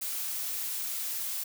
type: noise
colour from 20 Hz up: blue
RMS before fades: -34 dBFS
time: 0.01-1.44 s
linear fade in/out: 10 ms
effects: none